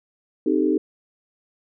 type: chord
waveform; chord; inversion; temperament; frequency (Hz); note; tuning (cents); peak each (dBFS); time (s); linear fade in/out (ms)
sine; A half-diminished seventh; first; equal; 261.6 / 311.1 / 392 / 440; C4 / Eb4 / G4 / A4; 0 / 0 / 0 / 0; -24 / -20 / -23 / -26; 0.46-0.78; 5
effects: none